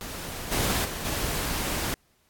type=noise with level steps; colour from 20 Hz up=pink; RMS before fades=-36 / -26 / -34 / -29 dBFS; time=0.01-1.94 s; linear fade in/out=0 ms; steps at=0.51 / 0.84 / 1.04 s; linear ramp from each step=20 ms; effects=pink hiss -66 dBFS RMS until 2.29 s + AAC 64 kbps